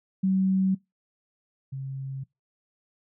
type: tone pair in turn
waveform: sine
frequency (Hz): 190 / 134.68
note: F#3 / C#3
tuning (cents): +46 / -50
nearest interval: tritone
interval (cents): 596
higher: first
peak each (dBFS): -20 / -31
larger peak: first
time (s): 0.23-0.75 / 1.72-2.24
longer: neither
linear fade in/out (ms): 10
effects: noise-tail reverb RT60 0.2 s tail -23 dB re dry